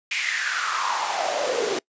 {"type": "noise with high-pass filter sweep", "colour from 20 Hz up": "pink", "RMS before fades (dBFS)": -25, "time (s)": [0.11, 1.79], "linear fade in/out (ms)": 5, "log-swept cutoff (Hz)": [2400, 380], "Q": 5.8, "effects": ["noise-tail reverb RT60 0.1 s tail -25 dB re dry", "resampled to 16000 Hz"]}